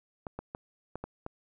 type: clicks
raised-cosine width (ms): 1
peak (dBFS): -23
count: 6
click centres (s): 0.268 / 0.39 / 0.549 / 0.956 / 1.04 / 1.264
effects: none